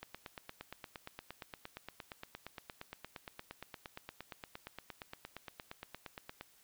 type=click train; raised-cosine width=0.3 ms; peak=-28 dBFS; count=56; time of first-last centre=0.03-6.411 s; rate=8.62 Hz; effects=white hiss -66 dBFS RMS until 6.63 s